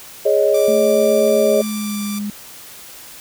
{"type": "chord", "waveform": "sine", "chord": "Ab suspended fourth", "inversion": "none", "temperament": "equal", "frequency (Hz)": [415.3, 554.4, 622.3], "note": ["Ab4", "Db5", "Eb5"], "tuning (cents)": [0, 0, 0], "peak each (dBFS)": -16, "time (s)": [0.25, 1.62], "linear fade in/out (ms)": 10}
{"type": "tone", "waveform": "5% pulse", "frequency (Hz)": 1174.7, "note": "D6", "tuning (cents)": 0, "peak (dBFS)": -16, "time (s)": [0.54, 2.19], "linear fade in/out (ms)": 5}
{"type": "tone with pitch glide", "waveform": "sine", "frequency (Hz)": [220, 206.5], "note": ["A3", "G#3"], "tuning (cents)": [0, -10], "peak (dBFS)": -21, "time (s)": [0.68, 2.3], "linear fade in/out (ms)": 2, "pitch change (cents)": -110, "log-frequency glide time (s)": [1.43, 2.01]}
{"effects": ["white hiss -38 dBFS RMS until 3.2 s"]}